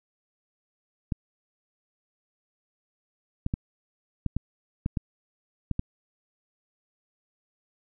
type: clicks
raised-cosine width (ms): 5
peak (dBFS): -14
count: 9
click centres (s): 1.122 / 3.464 / 3.539 / 4.263 / 4.366 / 4.861 / 4.972 / 5.713 / 5.794
effects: none